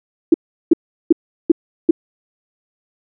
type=tone bursts; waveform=sine; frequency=329.6 Hz; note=E4; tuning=in tune; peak=-4 dBFS; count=5; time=0.32-1.91 s; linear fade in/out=5 ms; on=22 ms; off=370 ms; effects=none